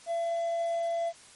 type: tone with hard clipping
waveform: triangle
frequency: 675 Hz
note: E5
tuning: 41 cents sharp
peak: -28 dBFS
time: 0.06-1.13 s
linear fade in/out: 50 ms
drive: 5 dB
effects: white hiss -53 dBFS RMS until 1.35 s + MP3 48 kbps